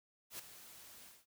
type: noise with ADSR envelope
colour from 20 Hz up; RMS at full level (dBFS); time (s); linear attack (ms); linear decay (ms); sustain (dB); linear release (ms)
white; -44; 0.3-1.26; 90; 8; -12; 210
effects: none

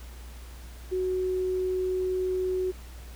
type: tone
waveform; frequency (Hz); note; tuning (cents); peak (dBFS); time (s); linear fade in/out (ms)
sine; 370.4; F#4; +2; -25; 0.91-2.72; 20
effects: added 60 Hz sine -41 dBFS peak until 3.15 s + pink hiss -51 dBFS RMS until 3.15 s

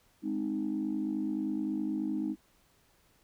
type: chord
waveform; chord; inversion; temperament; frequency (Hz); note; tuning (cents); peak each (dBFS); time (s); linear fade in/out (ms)
sine; Ab major; none; equal; 207.7 / 261.6 / 311.1; Ab3 / C4 / Eb4; 0 / 0 / 0; -35 / -35 / -32; 0.22-2.36; 50
effects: tanh soft clip ceiling -23 dBFS + pink hiss -67 dBFS RMS until 3.23 s

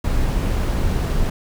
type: noise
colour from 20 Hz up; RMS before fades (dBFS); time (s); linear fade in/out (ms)
brown; -19; 0.04-1.3; 5
effects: none

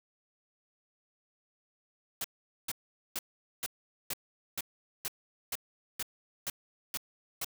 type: noise bursts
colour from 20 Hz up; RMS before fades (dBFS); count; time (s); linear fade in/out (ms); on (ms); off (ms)
white; -35; 12; 2.21-7.446; 2; 33; 440
effects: none

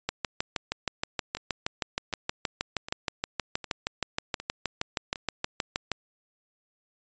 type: two click trains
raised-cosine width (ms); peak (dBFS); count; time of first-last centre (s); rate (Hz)
0.2; -20 / -10; 6 / 38; 1.37-5.158 / 0.09-5.917; 1.32 / 6.35
effects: resampled to 16000 Hz

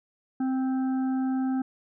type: harmonic tone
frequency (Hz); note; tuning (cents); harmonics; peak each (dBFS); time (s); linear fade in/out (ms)
261.6; C4; 0; 1 / 3 / 5 / 6; -24 / -37 / -47 / -48; 0.4-1.62; 5
effects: none

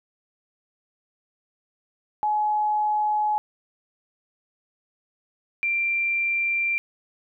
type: tone pair in turn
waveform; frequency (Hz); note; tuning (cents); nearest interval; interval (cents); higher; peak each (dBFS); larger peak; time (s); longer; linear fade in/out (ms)
sine; 846 / 2365; G#5 / D7; +32 / +12; octave + tritone; 1780; second; -20 / -21; first; 2.23-3.38 / 5.63-6.78; neither; 0
effects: none

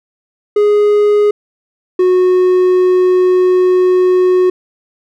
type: tone pair in turn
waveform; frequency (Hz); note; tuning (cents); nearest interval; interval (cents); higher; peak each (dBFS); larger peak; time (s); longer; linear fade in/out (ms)
triangle; 415.3 / 366.2; G#4 / F#4; 0 / -18; major second; 218; first; -5; neither; 0.56-1.31 / 1.99-4.5; second; 5
effects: none

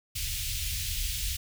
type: band-stop noise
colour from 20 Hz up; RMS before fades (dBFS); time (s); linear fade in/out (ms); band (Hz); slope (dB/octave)
pink; -32; 0.15-1.37; 10; 100 to 2600; 24
effects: none

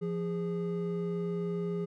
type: tone pair together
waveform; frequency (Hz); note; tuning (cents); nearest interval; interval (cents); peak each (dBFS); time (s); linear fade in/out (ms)
triangle; 172.8 / 411; F3 / G#4; -18 / -18; octave + minor third; 1500; -31 / -32; 0.01-1.86; 20
effects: none

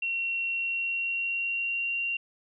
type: tone with pitch glide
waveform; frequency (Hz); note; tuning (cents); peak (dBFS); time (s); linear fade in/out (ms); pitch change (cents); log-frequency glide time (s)
sine; 2732 to 2761; F7 to F7; -39 to -20; -27; 0.02-2.17; 5; +19; 0.49-1.92
effects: none

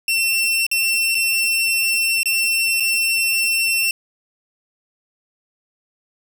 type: tone with dropouts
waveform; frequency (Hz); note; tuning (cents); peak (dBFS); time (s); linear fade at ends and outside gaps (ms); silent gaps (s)
sawtooth; 2702; E7; +42; -13; 0.08-3.91; 2; 0.666-0.714 / 1.147-1.151 / 2.232-2.257 / 2.8-2.804
effects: none

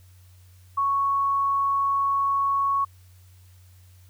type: tone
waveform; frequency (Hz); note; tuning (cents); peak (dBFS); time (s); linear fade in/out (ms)
sine; 1108.7; C#6; 0; -20; 0.77-2.85; 10
effects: added 91 Hz sine -49 dBFS peak until 4.09 s + white hiss -61 dBFS RMS until 4.09 s

